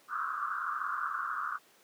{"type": "band-pass noise", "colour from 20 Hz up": "pink", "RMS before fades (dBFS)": -35, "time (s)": [0.08, 1.59], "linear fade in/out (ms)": 50, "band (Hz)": [1100, 1500], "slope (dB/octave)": 96, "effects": ["pink hiss -62 dBFS RMS until 1.83 s", "high-pass 300 Hz 12 dB/octave"]}